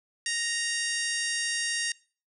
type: harmonic tone with a mistuned harmonic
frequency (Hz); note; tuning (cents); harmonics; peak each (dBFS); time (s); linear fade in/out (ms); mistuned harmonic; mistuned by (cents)
932.3; A#5; 0; 2 / 3 / 4 / 5 / 6 / 7 / 8 / 9 / 10; -32 / -36 / -38 / -37 / -35 / -39 / -41 / -42 / -36; 0.26-1.92; 2; 10; -31
effects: noise-tail reverb RT60 0.4 s tail -23 dB re dry